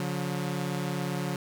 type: tone pair together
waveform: sawtooth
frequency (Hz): 142.53 / 180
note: C#3 / F#3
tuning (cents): +49 / -47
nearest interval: major third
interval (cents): 404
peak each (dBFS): -28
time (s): 0-1.36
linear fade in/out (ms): 2
effects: none